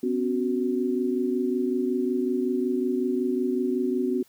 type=chord; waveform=sine; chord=B suspended second; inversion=none; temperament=equal with one note detuned; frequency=251.8 / 277.2 / 370 Hz; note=B3 / C#4 / F#4; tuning=+34 / 0 / 0 cents; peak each=-26 / -30 / -26 dBFS; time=0.03-4.23 s; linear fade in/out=5 ms; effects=white hiss -60 dBFS RMS until 4.28 s